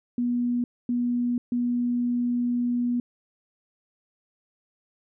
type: tone bursts at uneven times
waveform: sine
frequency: 242.6 Hz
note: B3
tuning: 31 cents flat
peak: -22 dBFS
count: 3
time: 0.18-0.64 / 0.89-1.38 / 1.52-3 s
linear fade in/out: 2 ms
effects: none